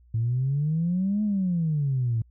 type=exponential two-way sweep; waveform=sine; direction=up then down; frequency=110 to 214.3 to 110 Hz; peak=-21 dBFS; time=0.14-2.22 s; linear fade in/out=5 ms; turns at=1.23 s; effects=tanh soft clip ceiling -17 dBFS + added 60 Hz sine -53 dBFS peak until 2.3 s